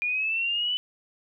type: linear sweep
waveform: sine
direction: up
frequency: 2414 to 3004 Hz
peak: -24 dBFS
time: 0.02-0.77 s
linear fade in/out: 0 ms
effects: none